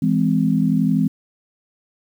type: chord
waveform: sine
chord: E augmented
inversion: none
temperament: just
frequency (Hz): 164.81 / 206 / 257.5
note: E3 / G#3 / B#3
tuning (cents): 0 / -14 / -28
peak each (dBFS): -19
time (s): 0.02-1.08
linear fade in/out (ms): 5
effects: 8-bit